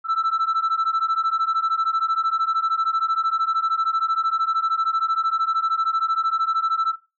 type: beating tone pair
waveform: sine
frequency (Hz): 1318.5 / 1331.5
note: E6 / E6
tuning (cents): 0 / +17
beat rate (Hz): 13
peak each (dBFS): -20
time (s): 0.04-6.96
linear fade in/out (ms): 50
effects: noise-tail reverb RT60 0.3 s tail -23 dB re dry + tanh soft clip ceiling -16 dBFS

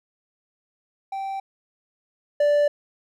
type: tone pair in turn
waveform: triangle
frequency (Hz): 779 / 585.1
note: G5 / D5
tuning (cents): -11 / -7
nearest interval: perfect fourth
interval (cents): 496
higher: first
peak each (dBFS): -25 / -14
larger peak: second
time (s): 1.12-1.4 / 2.4-2.68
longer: neither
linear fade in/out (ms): 5
effects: none

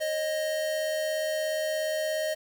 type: tone pair together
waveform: square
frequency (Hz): 545.3 / 622.3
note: C#5 / D#5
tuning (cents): -29 / 0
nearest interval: major second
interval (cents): 229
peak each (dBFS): -38 / -28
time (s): 0-2.35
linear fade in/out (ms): 20
effects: 9-bit

